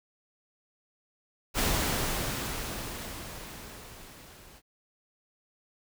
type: noise with level ramp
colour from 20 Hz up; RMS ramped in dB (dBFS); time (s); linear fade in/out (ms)
pink; -26 to -53; 1.54-4.62; 50
effects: none